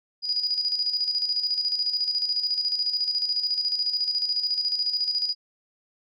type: tone with tremolo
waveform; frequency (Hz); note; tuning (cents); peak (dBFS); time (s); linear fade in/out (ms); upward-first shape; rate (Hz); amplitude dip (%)
sine; 4907; D#8; -25; -21; 0.22-5.35; 50; square; 14; 55
effects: none